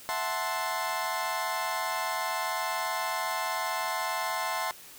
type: chord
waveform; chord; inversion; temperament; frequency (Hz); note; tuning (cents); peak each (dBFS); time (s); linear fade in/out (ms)
30% pulse; F# half-diminished seventh; third; equal; 659.3 / 740 / 880 / 1046.5; E5 / F#5 / A5 / C6; 0 / 0 / 0 / 0; -34 / -34 / -32 / -30; 0.09-4.71; 0
effects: white hiss -49 dBFS RMS until 4.98 s